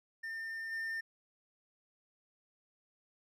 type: tone with level steps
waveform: triangle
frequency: 1805 Hz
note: A6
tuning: 44 cents sharp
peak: -37 / -34 dBFS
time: 0.23-1.01 s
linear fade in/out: 10 ms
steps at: 0.71 s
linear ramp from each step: 20 ms
effects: none